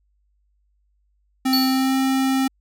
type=tone with pitch glide; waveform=square; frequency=261.6 to 265.4 Hz; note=C4 to C4; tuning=0 to +25 cents; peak=-18 dBFS; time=1.45-2.48 s; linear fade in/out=10 ms; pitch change=+25 cents; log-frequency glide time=1.65-1.96 s
type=tone with exponential decay; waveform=square; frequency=4435 Hz; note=C#8; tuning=in tune; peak=-17 dBFS; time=1.53-2.13 s; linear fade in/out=1 ms; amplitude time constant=130 ms
effects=added 50 Hz sine -62 dBFS peak until 2.6 s